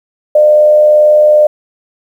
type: tone with frequency modulation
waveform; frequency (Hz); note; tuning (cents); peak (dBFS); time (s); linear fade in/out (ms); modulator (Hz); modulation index
sine; 603; D5; +46; -3; 0.35-1.47; 5; 82.4; 0.22
effects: 7-bit